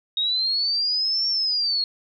sine linear two-way sweep, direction up then down, 3729 to 5500 to 4256 Hz, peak -20 dBFS, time 0.17-1.84 s, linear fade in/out 2 ms, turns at 1.28 s, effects none

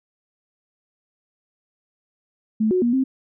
sine tone with pitch steps, 218 / 366.6 / 238.7 / 263.8 Hz, A3 / F#4 / A#3 / C4, -16 / -16 / +41 / +14 cents, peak -16 dBFS, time 2.6-3.04 s, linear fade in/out 10 ms, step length 110 ms, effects none

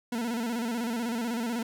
40% pulse tone with vibrato, 233.1 Hz, A#3, in tune, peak -28 dBFS, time 0.12-1.63 s, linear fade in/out 5 ms, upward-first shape square, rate 16 Hz, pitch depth 71 cents each way, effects none

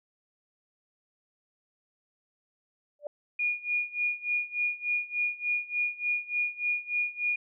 sine tone with exponential growth, 587.3 Hz, D5, in tune, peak -28 dBFS, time 2.99-3.07 s, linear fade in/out 2 ms, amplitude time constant 16 ms
sine tone with tremolo, 2439 Hz, D#7, 35 cents flat, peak -24 dBFS, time 3.39-7.36 s, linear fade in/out 5 ms, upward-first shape sine, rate 3.4 Hz, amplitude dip 90%
effects none

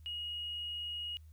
triangle tone with tanh clipping, 2884 Hz, F#7, 45 cents flat, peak -37 dBFS, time 0.06-1.17 s, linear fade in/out 0 ms, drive 1 dB, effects added 78 Hz sine -52 dBFS peak until 1.32 s + white hiss -75 dBFS RMS until 1.32 s

